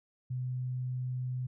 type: tone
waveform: sine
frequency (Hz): 126.7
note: B2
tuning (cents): +45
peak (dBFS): -32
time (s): 0.3-1.47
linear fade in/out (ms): 10
effects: none